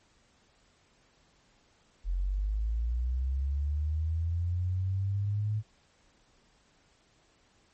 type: linear sweep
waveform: sine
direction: up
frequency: 43 to 108.2 Hz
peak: -27 dBFS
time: 2.04-5.63 s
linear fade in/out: 50 ms
effects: pink hiss -66 dBFS RMS until 7.73 s + MP3 32 kbps